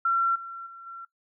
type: tone with level steps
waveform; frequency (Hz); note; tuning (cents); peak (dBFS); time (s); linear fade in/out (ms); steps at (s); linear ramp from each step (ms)
sine; 1360; F6; -46; -20 / -35 / -41 / -37; 0.05-1.05; 5; 0.35 / 0.66 / 0.86; 10
effects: noise-tail reverb RT60 0.1 s tail -18 dB re dry